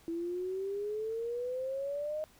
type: exponential sweep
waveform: sine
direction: up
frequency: 329.6 to 624 Hz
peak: -33 dBFS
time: 0.08-2.24 s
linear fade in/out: 0 ms
effects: pink hiss -62 dBFS RMS until 2.39 s